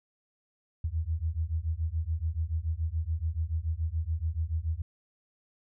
sine beating tone pair, 77.5 / 84.5 Hz, D#2 / E2, -6 / +43 cents, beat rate 7 Hz, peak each -31 dBFS, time 0.84-4.82 s, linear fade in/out 5 ms, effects none

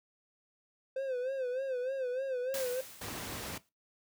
triangle tone with vibrato, 517 Hz, C5, 21 cents flat, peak -30 dBFS, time 0.96-2.81 s, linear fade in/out 5 ms, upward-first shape sine, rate 3.3 Hz, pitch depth 89 cents each way
white noise with exponential decay, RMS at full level -38 dBFS, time 2.54-3.69 s, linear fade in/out 1 ms, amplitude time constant 250 ms
pink noise, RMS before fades -40 dBFS, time 3.01-3.58 s, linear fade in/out 5 ms
effects noise-tail reverb RT60 0.2 s tail -17 dB re dry + high-pass 80 Hz 12 dB/octave

